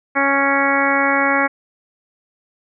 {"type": "harmonic tone", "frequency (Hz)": 277.2, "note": "C#4", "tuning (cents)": 0, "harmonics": [1, 2, 3, 4, 5, 6, 7, 8], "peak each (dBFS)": [-22, -22, -22, -22, -22, -22, -22, -22], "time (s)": [0.15, 1.48], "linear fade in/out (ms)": 20, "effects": []}